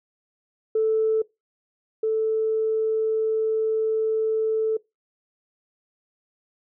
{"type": "tone pair in turn", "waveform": "sine", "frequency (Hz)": [440, 440], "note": ["A4", "A4"], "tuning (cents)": [0, 0], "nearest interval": "unison", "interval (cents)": 0, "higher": "neither", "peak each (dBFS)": [-17, -19], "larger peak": "first", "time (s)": [[0.75, 1.22], [2.03, 4.77]], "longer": "second", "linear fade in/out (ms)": 5, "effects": ["noise-tail reverb RT60 0.2 s tail -22 dB re dry", "tanh soft clip ceiling -13 dBFS"]}